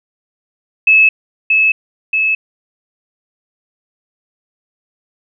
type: tone with echo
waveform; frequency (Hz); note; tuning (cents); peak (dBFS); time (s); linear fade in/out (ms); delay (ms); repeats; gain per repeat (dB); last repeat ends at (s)
sine; 2597; E7; -26; -5; 0.87-1.09; 5; 630; 2; -3; 2.35
effects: none